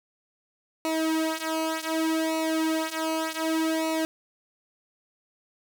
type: tone with flanger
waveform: sawtooth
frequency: 320 Hz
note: D#4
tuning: 49 cents sharp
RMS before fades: -27 dBFS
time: 0.85-4.05 s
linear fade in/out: 0 ms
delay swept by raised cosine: 0.6 to 3.7 ms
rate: 0.66 Hz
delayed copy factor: -0.85
effects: none